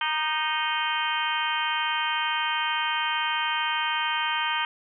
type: harmonic tone with a mistuned harmonic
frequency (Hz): 311.1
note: D#4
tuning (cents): 0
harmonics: 3 / 4 / 5 / 6 / 7 / 8 / 9 / 10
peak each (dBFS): -29 / -32 / -31 / -35 / -35 / -34 / -37 / -31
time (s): 0.01-4.65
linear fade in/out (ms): 2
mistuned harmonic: 4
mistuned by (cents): -30
effects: none